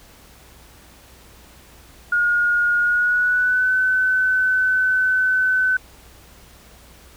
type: tone with pitch glide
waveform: sine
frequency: 1432 to 1513.6 Hz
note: F6 to F#6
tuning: +43 to +39 cents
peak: -15 dBFS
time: 2.12-5.77 s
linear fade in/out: 5 ms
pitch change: +96 cents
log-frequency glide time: 2.8-3.73 s
effects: added 60 Hz sine -50 dBFS peak until 7.16 s + pink hiss -48 dBFS RMS until 7.16 s